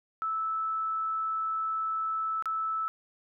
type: tone with dropouts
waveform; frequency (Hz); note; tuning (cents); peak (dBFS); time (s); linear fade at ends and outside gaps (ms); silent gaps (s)
sine; 1311; E6; -10; -28; 0.22-2.88; 0; 2.424-2.457
effects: none